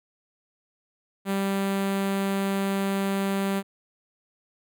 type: tone with notch filter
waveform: sawtooth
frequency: 196 Hz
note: G3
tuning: in tune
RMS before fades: -26 dBFS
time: 1.25-3.63 s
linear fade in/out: 50 ms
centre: 5500 Hz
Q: 1.7
effects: none